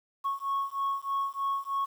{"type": "beating tone pair", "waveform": "sine", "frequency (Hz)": [1100, 1103.2], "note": ["C#6", "C#6"], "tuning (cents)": [-14, -9], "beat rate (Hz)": 3.2, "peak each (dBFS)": -30, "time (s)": [0.24, 1.86], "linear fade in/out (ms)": 20, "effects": ["tanh soft clip ceiling -24 dBFS", "9-bit"]}